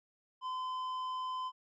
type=tone with tanh clipping; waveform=triangle; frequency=1023 Hz; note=C6; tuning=39 cents flat; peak=-37 dBFS; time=0.41-1.52 s; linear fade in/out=50 ms; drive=12 dB; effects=none